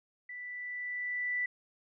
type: tone with level ramp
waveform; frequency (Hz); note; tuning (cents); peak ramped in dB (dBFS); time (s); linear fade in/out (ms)
sine; 1975.5; B6; 0; -41 to -29; 0.29-1.46; 5
effects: none